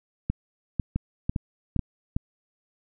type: two click trains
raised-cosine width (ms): 5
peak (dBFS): -13 / -12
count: 4 / 4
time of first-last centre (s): 0.96-2.165 / 0.3-1.793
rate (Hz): 2.49 / 2.01
effects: none